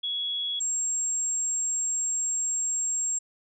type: tone pair in turn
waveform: sine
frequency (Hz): 3355 / 7532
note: G#7 / A#8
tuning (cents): +17 / +17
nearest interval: octave + major second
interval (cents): 1400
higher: second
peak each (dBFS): -27 / -25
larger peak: second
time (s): 0.03-0.6 / 0.6-3.19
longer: second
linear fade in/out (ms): 10
effects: none